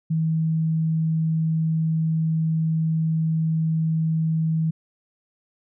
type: tone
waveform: sine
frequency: 160.4 Hz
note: E3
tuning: 47 cents flat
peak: -19 dBFS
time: 0.1-4.71 s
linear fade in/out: 10 ms
effects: none